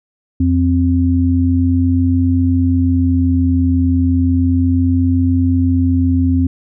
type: tone pair together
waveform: sine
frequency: 87.31 / 261.6 Hz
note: F2 / C4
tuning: 0 / 0 cents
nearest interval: octave + perfect fifth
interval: 1900 cents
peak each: -13 dBFS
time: 0.4-6.47 s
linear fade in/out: 5 ms
effects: none